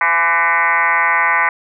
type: tone with frequency modulation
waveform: sine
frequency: 1508 Hz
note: F#6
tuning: 32 cents sharp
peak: -11 dBFS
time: 0.01-1.49 s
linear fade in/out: 2 ms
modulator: 166 Hz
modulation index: 4
effects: none